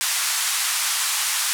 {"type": "band-pass noise", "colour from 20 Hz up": "white", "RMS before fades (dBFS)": -23, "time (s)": [0.01, 1.53], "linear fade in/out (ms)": 0, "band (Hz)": [930, 11000], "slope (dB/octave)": 24, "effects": []}